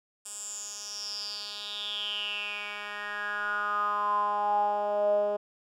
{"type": "tone with band-pass filter sweep", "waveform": "10% pulse", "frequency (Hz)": 206.5, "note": "G#3", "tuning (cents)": -10, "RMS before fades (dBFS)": -31, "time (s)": [0.25, 5.37], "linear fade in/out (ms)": 10, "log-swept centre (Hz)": [8300, 540], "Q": 8, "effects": []}